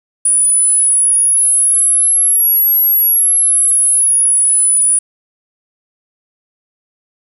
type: exponential two-way sweep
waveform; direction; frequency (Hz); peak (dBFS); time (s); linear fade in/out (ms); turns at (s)
sine; up then down; 9750 to 11580 to 9750; -8; 0.25-4.99; 5; 2.81
effects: 7-bit